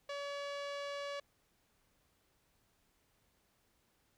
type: tone with low-pass filter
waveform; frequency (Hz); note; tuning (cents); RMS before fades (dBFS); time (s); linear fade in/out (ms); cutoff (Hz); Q
sawtooth; 568; C#5; +42; -42; 0.09-1.2; 5; 4400; 1.1
effects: pink hiss -75 dBFS RMS until 4.17 s